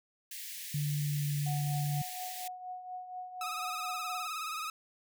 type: high-pass noise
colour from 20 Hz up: white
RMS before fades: -43 dBFS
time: 0.31-2.48 s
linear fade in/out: 5 ms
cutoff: 1700 Hz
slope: 96 dB/octave
type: tone with pitch glide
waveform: sine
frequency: 146.83 to 145.14 Hz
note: D3 to D3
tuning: 0 to -20 cents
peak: -30 dBFS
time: 0.74-2.02 s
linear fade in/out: 5 ms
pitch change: -20 cents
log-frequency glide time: 0.99-1.36 s
type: tone with tremolo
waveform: sine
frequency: 733 Hz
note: F#5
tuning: 16 cents flat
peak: -37 dBFS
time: 1.46-4.27 s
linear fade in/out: 5 ms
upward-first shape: triangle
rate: 4.2 Hz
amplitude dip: 65%
type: tone with vibrato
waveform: sawtooth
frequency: 1269 Hz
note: D#6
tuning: 34 cents sharp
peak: -32 dBFS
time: 3.41-4.7 s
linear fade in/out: 2 ms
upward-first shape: sine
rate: 19 Hz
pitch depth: 63 cents each way
effects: none